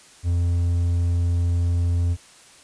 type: tone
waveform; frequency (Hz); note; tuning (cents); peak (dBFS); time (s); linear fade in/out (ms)
triangle; 86.5; F2; -16; -16; 0.23-2.17; 50
effects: white hiss -49 dBFS RMS until 2.63 s + resampled to 22050 Hz